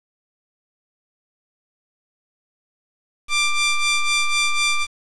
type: ring-modulated tone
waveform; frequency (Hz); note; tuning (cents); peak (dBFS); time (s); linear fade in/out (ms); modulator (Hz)
sawtooth; 1182; D6; +11; -10; 3.28-4.87; 50; 1180
effects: resampled to 22050 Hz + 7-bit